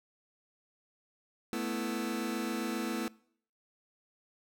sawtooth chord, A suspended second, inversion none, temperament just, 220 / 247.5 / 330 Hz, A3 / B3 / E4, 0 / +4 / +2 cents, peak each -33 dBFS, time 1.53-3.08 s, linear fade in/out 0 ms, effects noise-tail reverb RT60 0.6 s tail -23 dB re dry

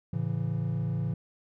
triangle chord, A major, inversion none, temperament equal with one note detuned, 110 / 138.59 / 166.54 Hz, A2 / C#3 / E3, 0 / 0 / +18 cents, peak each -30 dBFS, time 0.13-1.14 s, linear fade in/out 5 ms, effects none

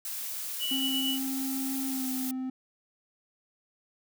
blue noise, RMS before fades -36 dBFS, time 0.05-2.31 s, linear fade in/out 2 ms
triangle tone with tremolo, 2950 Hz, F#7, 6 cents flat, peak -26 dBFS, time 0.59-1.19 s, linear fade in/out 50 ms, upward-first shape sine, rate 8.6 Hz, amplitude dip 35%
triangle tone with pitch glide, 266.7 to 259.1 Hz, C4 to C4, +33 to -17 cents, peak -29 dBFS, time 0.71-2.5 s, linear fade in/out 5 ms, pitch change -50 cents, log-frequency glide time 1.89-2.07 s
effects none

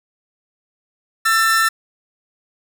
45% pulse tone pair together, 1338 / 1786 Hz, E6 / A6, +25 / +25 cents, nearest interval perfect fourth, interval 500 cents, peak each -16 dBFS, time 1.25-1.69 s, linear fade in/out 10 ms, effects none

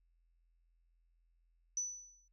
sine tone with exponential decay, 5970 Hz, F#8, 15 cents sharp, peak -32 dBFS, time 1.77-2.28 s, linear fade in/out 2 ms, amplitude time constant 110 ms, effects added 42 Hz sine -70 dBFS peak until 2.32 s

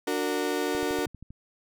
35% pulse chord, D augmented, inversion none, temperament just, 293.7 / 367.1 / 458.9 Hz, D4 / F#4 / A#4, 0 / -14 / -27 cents, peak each -29 dBFS, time 0.07-1.06 s, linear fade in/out 5 ms
click train, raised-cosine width 5 ms, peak -31 dBFS, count 8, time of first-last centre 0.75-1.306 s, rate 12.6 Hz
effects none

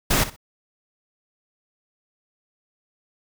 pink noise with echo, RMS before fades -19 dBFS, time 0.1-0.24 s, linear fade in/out 10 ms, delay 62 ms, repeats 2, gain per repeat -14 dB, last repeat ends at 0.364 s, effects none

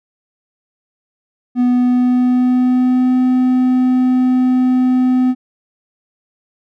triangle tone with pitch glide, 246.9 to 254.1 Hz, B3 to B3, 0 to +49 cents, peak -8 dBFS, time 1.55-5.35 s, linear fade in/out 50 ms, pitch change +49 cents, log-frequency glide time 1.66-3.17 s, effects none

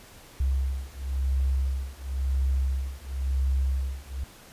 sine beating tone pair, 66.2 / 67.16 Hz, C2 / C2, +21 / +46 cents, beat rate 0.96 Hz, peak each -27 dBFS, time 0.4-4.24 s, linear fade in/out 5 ms, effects pink hiss -50 dBFS RMS until 4.52 s + resampled to 32000 Hz

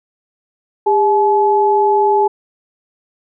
sine tone pair together, 403.9 / 855.8 Hz, G#4 / A5, -48 / -48 cents, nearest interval octave + minor second, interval 1300 cents, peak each -13 / -12 dBFS, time 0.86-2.28 s, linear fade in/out 10 ms, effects none

